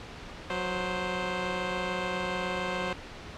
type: tone pair together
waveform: 10% pulse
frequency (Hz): 183.42 / 523.3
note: F#3 / C5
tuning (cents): -15 / 0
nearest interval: octave + tritone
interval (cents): 1815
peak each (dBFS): -24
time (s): 0.5-2.93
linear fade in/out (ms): 2
effects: pink hiss -43 dBFS RMS until 3.37 s + low-pass 4000 Hz 12 dB/octave